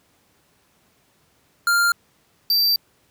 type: tone pair in turn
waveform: square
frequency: 1396.9 / 4677 Hz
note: F6 / D8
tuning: 0 / -8 cents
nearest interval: octave + major sixth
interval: 2092 cents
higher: second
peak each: -16 dBFS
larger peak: neither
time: 1.67-1.92 / 2.5-2.76 s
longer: second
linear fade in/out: 2 ms
effects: pink hiss -61 dBFS RMS until 3.1 s + high-pass 80 Hz 12 dB/octave